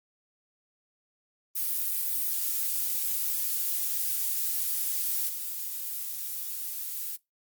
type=noise with level steps; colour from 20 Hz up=violet; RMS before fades=-29 / -35 dBFS; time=1.55-7.17 s; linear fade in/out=20 ms; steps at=5.29 s; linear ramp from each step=2 ms; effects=noise-tail reverb RT60 0.2 s tail -23 dB re dry + Opus 32 kbps